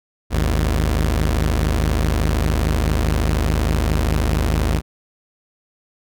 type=tone pair together; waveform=sawtooth; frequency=52.94 / 77 Hz; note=G#1 / D#2; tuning=+34 / -17 cents; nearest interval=tritone; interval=649 cents; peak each=-14 / -16 dBFS; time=0.3-4.82 s; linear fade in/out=50 ms; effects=none